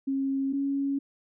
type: tone pair in turn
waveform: sine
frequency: 271.3 / 277.3 Hz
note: C#4 / C#4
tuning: -37 / +1 cents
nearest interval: unison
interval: 38 cents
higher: second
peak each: -25 dBFS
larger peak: neither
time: 0.07-0.53 / 0.53-0.99 s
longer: neither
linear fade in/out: 10 ms
effects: none